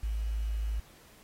sine tone with quantisation, 54 Hz, A1, 32 cents flat, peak -29 dBFS, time 0.03-0.8 s, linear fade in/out 5 ms, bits 9, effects pink hiss -58 dBFS RMS until 1.23 s + AAC 48 kbps

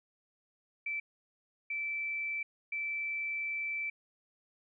sine tone bursts at uneven times, 2325 Hz, D7, 18 cents flat, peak -33 dBFS, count 3, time 0.86-1 / 1.7-2.43 / 2.72-3.9 s, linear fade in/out 5 ms, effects none

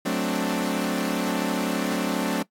sawtooth chord, D dominant seventh, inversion first, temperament equal, 185 / 220 / 261.6 / 293.7 Hz, F#3 / A3 / C4 / D4, 0 / 0 / 0 / 0 cents, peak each -25 dBFS, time 0.05-2.43 s, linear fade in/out 10 ms, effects noise-tail reverb RT60 0.1 s tail -20 dB re dry + AAC 64 kbps

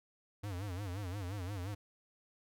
square tone with vibrato, 95.7 Hz, G2, 41 cents flat, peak -39 dBFS, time 0.43-1.75 s, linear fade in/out 10 ms, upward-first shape sine, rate 5.7 Hz, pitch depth 160 cents each way, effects none

